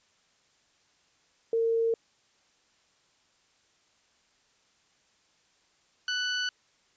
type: tone pair in turn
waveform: sine / 20% pulse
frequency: 456.6 / 1488.6 Hz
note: A#4 / F#6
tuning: -36 / +10 cents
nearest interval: octave + minor sixth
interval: 2046 cents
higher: second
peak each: -23 / -23 dBFS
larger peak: neither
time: 1.53-1.94 / 6.08-6.49 s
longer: neither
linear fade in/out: 2 ms
effects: white hiss -67 dBFS RMS until 6.96 s + resampled to 16000 Hz